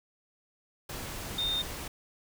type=tone in noise; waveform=sine; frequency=3649 Hz; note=A#7; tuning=38 cents flat; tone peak=-28 dBFS; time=1.38-1.62 s; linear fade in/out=5 ms; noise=pink; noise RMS=-39 dBFS; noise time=0.89-1.88 s; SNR=+8 dB; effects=none